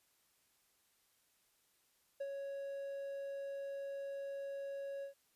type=tone with ADSR envelope; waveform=triangle; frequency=554.4 Hz; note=C#5; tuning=in tune; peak=-35 dBFS; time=2.2-5.14 s; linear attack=10 ms; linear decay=46 ms; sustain=-4 dB; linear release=110 ms; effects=white hiss -75 dBFS RMS until 5.35 s + resampled to 32000 Hz